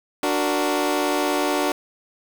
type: chord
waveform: 20% pulse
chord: D augmented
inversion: none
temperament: equal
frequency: 293.7 / 370 / 466.2 Hz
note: D4 / F#4 / A#4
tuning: 0 / 0 / 0 cents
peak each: -18 / -19 / -23 dBFS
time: 0.23-1.72 s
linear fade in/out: 2 ms
effects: 7-bit

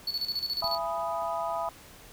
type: tone with tremolo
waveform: triangle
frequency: 4435 Hz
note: C#8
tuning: in tune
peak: -26 dBFS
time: 0.07-0.78 s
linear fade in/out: 5 ms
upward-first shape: square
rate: 14 Hz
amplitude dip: 70%
type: chord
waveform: sine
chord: E major seventh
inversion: none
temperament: equal with one note detuned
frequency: 672.3 / 830.6 / 987.8 / 1244.5 Hz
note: E5 / G#5 / B5 / D#6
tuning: +34 / 0 / 0 / 0 cents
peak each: -32 / -36 / -34 / -36 dBFS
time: 0.62-1.69 s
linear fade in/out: 2 ms
type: click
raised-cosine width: 5 ms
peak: -32 dBFS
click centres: 0.643 s
effects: pink hiss -51 dBFS RMS until 2.12 s

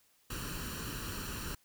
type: noise with comb filter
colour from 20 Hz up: pink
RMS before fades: -40 dBFS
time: 0.3-1.55 s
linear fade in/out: 5 ms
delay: 0.7 ms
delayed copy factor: +0.7
effects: white hiss -69 dBFS RMS until 1.64 s

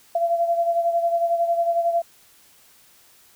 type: beating tone pair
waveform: sine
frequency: 679 / 690 Hz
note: F5 / F5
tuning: -49 / -21 cents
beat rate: 11 Hz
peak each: -19 / -26 dBFS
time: 0.15-2.02 s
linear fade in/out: 5 ms
effects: white hiss -54 dBFS RMS until 3.35 s

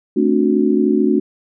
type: chord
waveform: sine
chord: D dominant seventh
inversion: second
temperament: just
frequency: 220.2 / 264.3 / 293.7 / 367.1 Hz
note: A3 / C4 / D4 / F#4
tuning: +2 / +18 / 0 / -14 cents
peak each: -17 / -19 / -17 / -17 dBFS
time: 0.16-1.2 s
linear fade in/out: 10 ms
effects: none

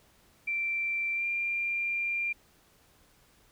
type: tone with pitch glide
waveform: sine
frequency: 2349 to 2385 Hz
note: D7 to D7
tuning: 0 to +26 cents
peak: -28 dBFS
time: 0.47-2.33 s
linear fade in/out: 10 ms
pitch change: +26 cents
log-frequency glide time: 1.14-1.25 s
effects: pink hiss -63 dBFS RMS until 3.51 s

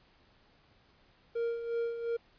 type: tone with tremolo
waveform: triangle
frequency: 466.2 Hz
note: A#4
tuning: in tune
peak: -27 dBFS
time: 1.35-2.17 s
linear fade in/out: 10 ms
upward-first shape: sine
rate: 2.8 Hz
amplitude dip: 60%
effects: pink hiss -65 dBFS RMS until 2.38 s + resampled to 11025 Hz

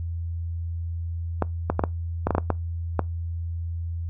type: clicks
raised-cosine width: 1 ms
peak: -7 dBFS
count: 10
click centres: 1.423 / 1.7 / 1.794 / 1.838 / 2.27 / 2.307 / 2.35 / 2.382 / 2.503 / 2.993 s
effects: noise-tail reverb RT60 0.2 s tail -23 dB re dry + added 84 Hz sine -27 dBFS peak until 4.09 s

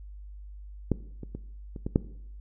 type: clicks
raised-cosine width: 3 ms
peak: -10 / -25 / -23 / -26 / -18 / -7 dBFS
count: 6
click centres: 0.917 / 1.233 / 1.35 / 1.762 / 1.865 / 1.959 s
effects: noise-tail reverb RT60 0.7 s tail -18 dB re dry + added 50 Hz sine -41 dBFS peak until 2.4 s

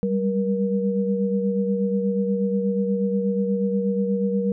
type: tone cluster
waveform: sine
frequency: 194 / 202.3 / 475.9 Hz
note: G3 / G#3 / A#4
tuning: -18 / -45 / +36 cents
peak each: -22 / -29 / -24 dBFS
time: 0.03-4.52 s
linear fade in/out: 0 ms
effects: none

